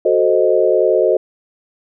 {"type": "chord", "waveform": "sine", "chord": "F# diminished seventh", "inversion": "none", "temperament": "equal", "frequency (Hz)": [370, 440, 523.3, 622.3], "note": ["F#4", "A4", "C5", "Eb5"], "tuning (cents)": [0, 0, 0, 0], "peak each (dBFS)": -16, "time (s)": [0.05, 1.17], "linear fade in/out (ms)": 5, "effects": []}